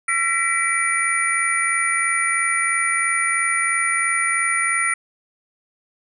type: tone cluster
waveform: sine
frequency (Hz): 1350 / 1920 / 2003 / 2317 / 9570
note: E6 / B6 / B6 / D7 / D9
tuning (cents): +41 / -49 / +24 / -24 / +32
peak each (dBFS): -24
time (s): 0.08-4.94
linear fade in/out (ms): 5
effects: none